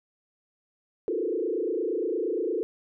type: tone with frequency modulation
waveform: sine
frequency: 400 Hz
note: G4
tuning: 35 cents sharp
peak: -25 dBFS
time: 1.08-2.63 s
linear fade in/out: 0 ms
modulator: 28.6 Hz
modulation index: 2.6
effects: none